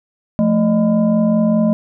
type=tone with frequency modulation; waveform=sine; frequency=220 Hz; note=A3; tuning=in tune; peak=-11 dBFS; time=0.39-1.73 s; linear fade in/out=0 ms; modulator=395 Hz; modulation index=0.85; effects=none